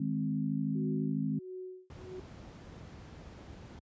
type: chord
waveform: sine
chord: Ab major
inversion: second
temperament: equal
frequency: 155.56 / 207.7 / 261.6 Hz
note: Eb3 / Ab3 / C4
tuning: 0 / 0 / 0 cents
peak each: -34 dBFS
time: 0-1.39 s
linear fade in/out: 5 ms
type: tone with tremolo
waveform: sine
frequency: 370 Hz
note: F#4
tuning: in tune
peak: -39 dBFS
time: 0.75-2.2 s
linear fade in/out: 5 ms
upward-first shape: sine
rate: 1.5 Hz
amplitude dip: 100%
type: noise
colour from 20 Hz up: brown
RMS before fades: -44 dBFS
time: 1.9-3.79 s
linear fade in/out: 2 ms
effects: high-pass 80 Hz 12 dB/octave + resampled to 16000 Hz